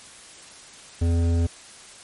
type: tone with hard clipping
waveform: sine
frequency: 84.5 Hz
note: E2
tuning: 43 cents sharp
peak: -20 dBFS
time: 1.01-1.47 s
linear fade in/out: 10 ms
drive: 12 dB
effects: white hiss -45 dBFS RMS until 2.03 s + MP3 48 kbps